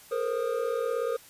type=tone cluster; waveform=triangle; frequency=432.4 / 470.8 / 528 / 1233 Hz; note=A4 / A#4 / C5 / D#6; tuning=-30 / +17 / +16 / -16 cents; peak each=-34 / -27 / -30 / -36 dBFS; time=0.11-1.17 s; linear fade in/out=10 ms; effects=white hiss -52 dBFS RMS until 1.29 s + resampled to 32000 Hz